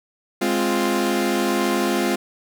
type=chord; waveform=sawtooth; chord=F minor; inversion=first; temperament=equal; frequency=207.7 / 261.6 / 349.2 Hz; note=Ab3 / C4 / F4; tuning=0 / 0 / 0 cents; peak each=-20 / -20 / -18 dBFS; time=0.41-2.16 s; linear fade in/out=10 ms; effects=none